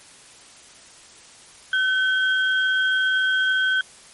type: tone pair together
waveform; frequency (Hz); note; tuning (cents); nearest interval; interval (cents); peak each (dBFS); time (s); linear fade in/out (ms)
sine; 1524 / 3229; G6 / G#7; -49 / -49; octave + minor second; 1300; -18 / -26; 1.73-3.81; 2
effects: white hiss -47 dBFS RMS until 4.13 s + MP3 48 kbps